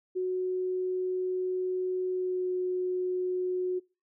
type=tone with pitch glide; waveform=sine; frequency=368.6 to 365.4 Hz; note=F#4 to F#4; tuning=-7 to -22 cents; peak=-27 dBFS; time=0.15-3.8 s; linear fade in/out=20 ms; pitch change=-15 cents; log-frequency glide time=2.1-2.52 s; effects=noise-tail reverb RT60 0.3 s tail -24 dB re dry